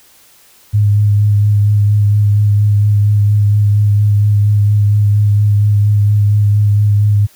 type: tone with vibrato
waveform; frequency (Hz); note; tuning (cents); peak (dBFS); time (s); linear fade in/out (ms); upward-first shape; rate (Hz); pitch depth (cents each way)
sine; 103.5; G#2; -5; -7; 0.73-7.27; 20; sine; 4.3; 18
effects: white hiss -46 dBFS RMS until 7.35 s